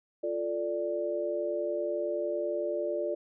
sine chord, D minor, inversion first, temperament equal, 349.2 / 440 / 587.3 Hz, F4 / A4 / D5, 0 / 0 / 0 cents, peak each -34 / -36 / -31 dBFS, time 0.23-3.15 s, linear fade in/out 10 ms, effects none

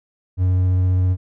triangle tone with vibrato, 91.8 Hz, F#2, 13 cents flat, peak -12 dBFS, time 0.37-1.17 s, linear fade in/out 50 ms, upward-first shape triangle, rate 15 Hz, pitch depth 12 cents each way, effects none

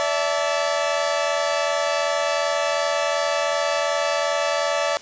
sawtooth chord, D suspended second, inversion none, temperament equal with one note detuned, 576.6 / 659.3 / 880 Hz, D5 / E5 / A5, -32 / 0 / 0 cents, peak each -19 / -20 / -25 dBFS, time 0-4.97 s, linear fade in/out 0 ms, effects white hiss -41 dBFS RMS until 5.01 s + resampled to 16000 Hz

